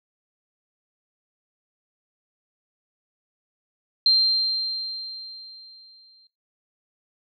sine tone with exponential decay, 4161 Hz, C8, 10 cents flat, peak -13 dBFS, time 4.06-6.27 s, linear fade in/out 2 ms, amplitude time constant 480 ms, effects noise-tail reverb RT60 0.3 s tail -19 dB re dry

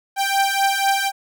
sawtooth beating tone pair, 784 / 788.1 Hz, G5 / G5, 0 / +9 cents, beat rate 4.1 Hz, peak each -16 dBFS, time 0.16-1.12 s, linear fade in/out 50 ms, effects none

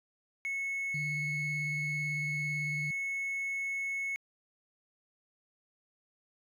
triangle tone, 2196 Hz, C#7, 17 cents flat, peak -30 dBFS, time 0.45-4.16 s, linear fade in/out 0 ms
sine tone with vibrato, 150.1 Hz, D3, 38 cents sharp, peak -35 dBFS, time 0.94-2.91 s, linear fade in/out 5 ms, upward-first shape triangle, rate 18 Hz, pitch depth 48 cents each way
effects tanh soft clip ceiling -25 dBFS

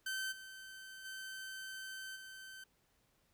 sawtooth tone with level steps, 1542 Hz, G6, 29 cents flat, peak -34 / -46 / -41 / -46 dBFS, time 0.06-2.64 s, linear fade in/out 5 ms, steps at 0.31 / 1.04 / 2.15 s, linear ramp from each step 20 ms, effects pink hiss -75 dBFS RMS until 3.33 s

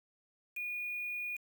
sine tone with quantisation, 2450 Hz, D#7, 27 cents flat, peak -36 dBFS, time 0.56-1.37 s, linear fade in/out 10 ms, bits 8, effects none

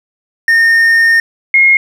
triangle / sine tone pair in turn, 1830 / 2150 Hz, A#6 / C7, -32 / +47 cents, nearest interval minor third, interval 279 cents, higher second, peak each -4 dBFS, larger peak neither, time 0.48-1.2 / 1.54-1.77 s, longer first, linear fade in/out 2 ms, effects none

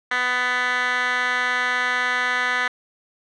10% pulse tone with band-pass filter, 249.1 Hz, B3, 15 cents sharp, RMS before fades -22 dBFS, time 0.11-2.68 s, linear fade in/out 5 ms, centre 2000 Hz, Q 3.7, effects resampled to 22050 Hz

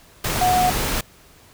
sine tone in noise, 730 Hz, F#5, 24 cents flat, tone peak -15 dBFS, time 0.41-0.7 s, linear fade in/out 5 ms, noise pink, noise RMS -23 dBFS, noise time 0.24-1.01 s, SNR +5 dB, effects pink hiss -50 dBFS RMS until 1.53 s

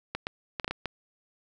clicks, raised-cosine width 0.3 ms, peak -15 dBFS, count 7, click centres 0.15 / 0.269 / 0.598 / 0.645 / 0.679 / 0.71 / 0.857 s, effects none

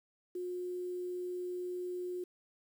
sine tone with quantisation, 359.8 Hz, F#4, 48 cents flat, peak -36 dBFS, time 0.35-2.24 s, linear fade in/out 5 ms, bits 10, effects none

